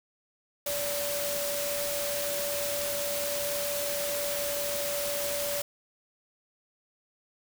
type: tone in noise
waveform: sine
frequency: 576 Hz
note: D5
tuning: 34 cents flat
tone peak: -32 dBFS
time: 0.66-5.62 s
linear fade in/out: 5 ms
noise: white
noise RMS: -33 dBFS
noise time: 0.66-5.62 s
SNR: -2 dB
effects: none